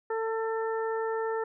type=harmonic tone; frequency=447.1 Hz; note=A4; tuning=28 cents sharp; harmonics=1 / 2 / 3 / 4; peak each=-29 / -35 / -39 / -41 dBFS; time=0.1-1.44 s; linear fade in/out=5 ms; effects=none